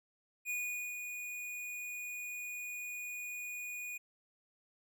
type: tone with ADSR envelope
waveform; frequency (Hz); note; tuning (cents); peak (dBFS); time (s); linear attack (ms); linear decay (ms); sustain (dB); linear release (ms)
square; 2458; D#7; -22; -35; 0.45-3.98; 48; 450; -6; 11
effects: none